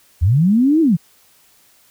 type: linear two-way sweep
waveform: sine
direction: up then down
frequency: 73.3 to 334.5 to 145.9 Hz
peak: -10 dBFS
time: 0.21-0.97 s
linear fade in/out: 20 ms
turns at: 0.81 s
effects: white hiss -53 dBFS RMS until 1.9 s